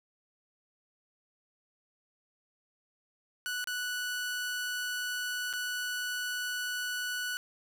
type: tone with dropouts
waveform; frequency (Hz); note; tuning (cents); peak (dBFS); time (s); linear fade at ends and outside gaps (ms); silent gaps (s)
sawtooth; 1479; F#6; -1; -29; 3.46-7.37; 0; 3.642-3.673 / 5.529-5.536
effects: none